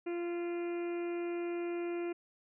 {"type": "harmonic tone", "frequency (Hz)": 345.7, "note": "F4", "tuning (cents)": -18, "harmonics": [1, 2, 3, 4, 5, 6, 7, 8], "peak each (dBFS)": [-34, -47, -55, -53, -58, -55, -52, -58], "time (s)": [0.06, 2.13], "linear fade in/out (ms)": 10, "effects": []}